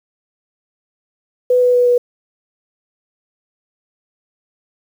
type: tone with pitch steps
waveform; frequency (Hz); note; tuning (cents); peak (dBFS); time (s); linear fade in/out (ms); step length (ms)
sine; 497.9 / 494.5 / 491 / 487.7; B4 / B4 / B4 / B4; +14 / +2 / -10 / -22; -9; 1.5-1.98; 5; 120
effects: 7-bit